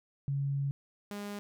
sine / sawtooth tone pair in turn, 139.5 / 204.3 Hz, C#3 / G#3, +11 / -28 cents, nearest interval perfect fifth, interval 661 cents, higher second, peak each -29 / -34 dBFS, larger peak first, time 0.28-0.71 / 1.11-1.39 s, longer first, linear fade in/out 0 ms, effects none

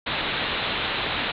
white low-pass noise, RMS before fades -27 dBFS, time 0.06-1.32 s, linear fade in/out 10 ms, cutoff 4000 Hz, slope 96 dB/octave, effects none

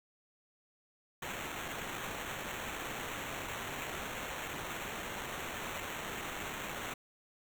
violet noise with sample-and-hold, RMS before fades -41 dBFS, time 1.22-6.94 s, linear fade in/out 5 ms, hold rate 4900 Hz, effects none

